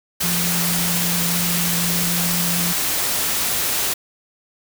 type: tone in noise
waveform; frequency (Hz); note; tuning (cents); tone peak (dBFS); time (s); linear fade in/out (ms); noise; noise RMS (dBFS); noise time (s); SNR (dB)
sine; 173.3; F3; -13; -23; 0.23-2.73; 10; white; -21; 0.2-3.94; -5
effects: none